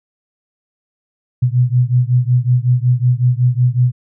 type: beating tone pair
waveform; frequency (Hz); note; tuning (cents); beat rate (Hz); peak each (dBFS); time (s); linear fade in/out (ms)
sine; 122 / 127.4; B2 / C3; -21 / -46; 5.4; -13 / -14; 1.42-3.92; 10
effects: none